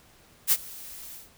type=noise with ADSR envelope; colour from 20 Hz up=blue; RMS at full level=-19 dBFS; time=0.47-1.3 s; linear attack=50 ms; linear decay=44 ms; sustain=-23 dB; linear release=160 ms; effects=pink hiss -57 dBFS RMS until 1.37 s